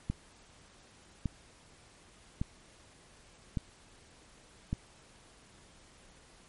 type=click train; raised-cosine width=5 ms; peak=-19 dBFS; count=5; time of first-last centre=0.1-4.73 s; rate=0.864 Hz; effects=pink hiss -59 dBFS RMS until 6.48 s + MP3 48 kbps